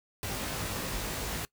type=noise with comb filter; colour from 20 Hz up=pink; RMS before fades=-35 dBFS; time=0.23-1.45 s; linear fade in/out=0 ms; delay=19 ms; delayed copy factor=+0.85; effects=noise-tail reverb RT60 0.1 s tail -21 dB re dry